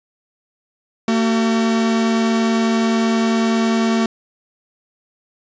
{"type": "tone pair together", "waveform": "45% pulse", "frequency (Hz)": [226.2, 380.4], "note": ["A3", "F#4"], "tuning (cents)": [48, 48], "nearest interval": "major sixth", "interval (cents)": 900, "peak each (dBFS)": [-15, -23], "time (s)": [1.08, 4.06], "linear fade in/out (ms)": 2, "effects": ["resampled to 16000 Hz", "9-bit"]}